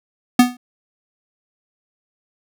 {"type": "tone with exponential decay", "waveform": "square", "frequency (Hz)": 246.9, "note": "B3", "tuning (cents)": 0, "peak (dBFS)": -5, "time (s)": [0.39, 0.57], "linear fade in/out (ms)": 5, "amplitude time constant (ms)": 39, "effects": []}